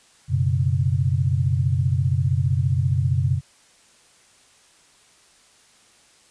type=chord; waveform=sine; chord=F# suspended fourth; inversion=none; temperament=equal; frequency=92.5 / 123.47 / 138.59 Hz; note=F#2 / B2 / C#3; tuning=0 / 0 / 0 cents; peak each=-22 dBFS; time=0.28-3.41 s; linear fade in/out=50 ms; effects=white hiss -55 dBFS RMS until 6.3 s + resampled to 22050 Hz